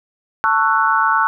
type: chord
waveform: sine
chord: F# minor seventh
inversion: first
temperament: just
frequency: 888 / 1110 / 1332 / 1480 Hz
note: A5 / C#6 / E6 / F#6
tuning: +16 / +2 / +18 / 0 cents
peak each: -18 dBFS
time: 0.44-1.27 s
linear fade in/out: 0 ms
effects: none